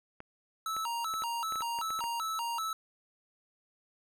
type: clicks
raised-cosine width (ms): 0.5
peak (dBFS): -29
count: 11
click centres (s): 0.204 / 0.766 / 1.139 / 1.221 / 1.523 / 1.557 / 1.607 / 1.788 / 1.905 / 1.991 / 2.04
type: tone with vibrato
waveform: square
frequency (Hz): 1106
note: C#6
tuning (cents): -4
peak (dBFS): -33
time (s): 0.66-2.73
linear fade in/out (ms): 2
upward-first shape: square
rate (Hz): 2.6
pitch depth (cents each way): 290
effects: none